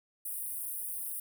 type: high-pass noise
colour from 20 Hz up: pink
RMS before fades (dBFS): -38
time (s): 0.25-1.2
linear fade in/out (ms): 5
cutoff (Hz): 9000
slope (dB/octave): 96
effects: none

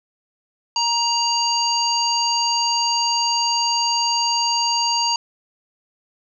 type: harmonic tone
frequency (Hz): 940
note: A#5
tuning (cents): +14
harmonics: 1 / 3 / 5 / 7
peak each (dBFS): -21 / -26 / -21 / -26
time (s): 0.76-5.16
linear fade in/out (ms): 2
effects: none

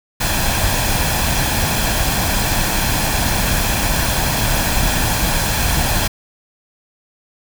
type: noise with comb filter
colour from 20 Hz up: pink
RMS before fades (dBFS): -17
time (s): 0.2-6.08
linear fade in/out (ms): 10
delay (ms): 1.2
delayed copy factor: +0.5
effects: none

